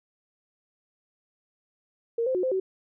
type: tone with pitch steps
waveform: sine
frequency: 463.7 / 519 / 365.2 / 518 / 378.7 Hz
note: A#4 / C5 / F#4 / C5 / F#4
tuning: -9 / -14 / -23 / -17 / +40 cents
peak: -23 dBFS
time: 2.18-2.6 s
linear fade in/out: 5 ms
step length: 84 ms
effects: none